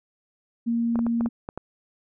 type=tone; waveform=sine; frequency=233.1 Hz; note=A#3; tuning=in tune; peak=-21 dBFS; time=0.66-1.29 s; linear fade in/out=20 ms
type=clicks; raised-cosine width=1 ms; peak=-18 dBFS; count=7; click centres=0.957 / 0.991 / 1.066 / 1.209 / 1.26 / 1.489 / 1.576 s
effects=none